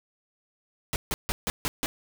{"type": "noise bursts", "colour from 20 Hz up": "pink", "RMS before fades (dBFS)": -28, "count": 6, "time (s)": [0.93, 1.86], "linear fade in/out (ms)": 0, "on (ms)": 30, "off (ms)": 150, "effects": []}